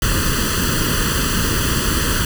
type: noise with comb filter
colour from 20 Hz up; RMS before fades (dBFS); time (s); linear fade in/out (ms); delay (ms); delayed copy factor
pink; -18; 0.02-2.25; 2; 0.66; +0.9
effects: none